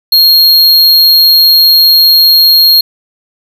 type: tone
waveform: square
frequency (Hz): 4255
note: C8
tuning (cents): +28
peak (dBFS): -3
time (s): 0.12-2.81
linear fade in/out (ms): 5
effects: none